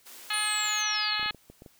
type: high-pass noise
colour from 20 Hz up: white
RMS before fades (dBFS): -47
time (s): 0.05-0.83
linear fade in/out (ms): 20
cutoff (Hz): 240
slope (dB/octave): 48
type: harmonic tone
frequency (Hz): 422.9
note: G#4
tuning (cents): +31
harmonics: 2 / 3 / 4 / 5 / 6 / 7 / 8 / 9 / 10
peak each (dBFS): -39 / -35 / -34 / -37 / -35 / -36 / -37 / -40 / -34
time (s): 0.3-1.31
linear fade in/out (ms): 5
type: linear sweep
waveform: sine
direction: down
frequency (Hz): 9430 to 4009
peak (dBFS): -31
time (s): 0.33-1.16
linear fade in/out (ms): 10
type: clicks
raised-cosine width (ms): 2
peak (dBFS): -33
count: 8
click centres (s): 1.196 / 1.229 / 1.26 / 1.309 / 1.347 / 1.5 / 1.621 / 1.662
effects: white hiss -62 dBFS RMS until 1.79 s